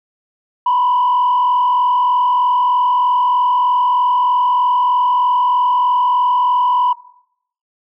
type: tone with frequency modulation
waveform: sine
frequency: 987.8 Hz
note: B5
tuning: in tune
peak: -10 dBFS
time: 0.66-6.93 s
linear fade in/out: 5 ms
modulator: 43.2 Hz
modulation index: 0.68
effects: noise-tail reverb RT60 0.7 s tail -19 dB re dry + tanh soft clip ceiling -8 dBFS